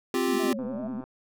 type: chord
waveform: square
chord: C suspended fourth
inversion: none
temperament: equal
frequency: 261.6 / 349.2 / 392 Hz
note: C4 / F4 / G4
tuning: 0 / 0 / 0 cents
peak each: -29 dBFS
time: 0.14-0.53 s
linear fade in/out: 2 ms
type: tone with vibrato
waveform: sine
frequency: 234.6 Hz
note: A#3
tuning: 11 cents sharp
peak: -31 dBFS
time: 0.28-1.01 s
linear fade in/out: 5 ms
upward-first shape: sine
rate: 10 Hz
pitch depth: 220 cents each way
type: linear two-way sweep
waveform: sine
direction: down then up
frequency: 670 to 488.1 to 670 Hz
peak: -36 dBFS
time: 0.39-0.88 s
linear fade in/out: 10 ms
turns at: 0.65 s
type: click train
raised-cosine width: 1 ms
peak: -30 dBFS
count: 59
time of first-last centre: 0.59-1.04 s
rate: 129 Hz
effects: none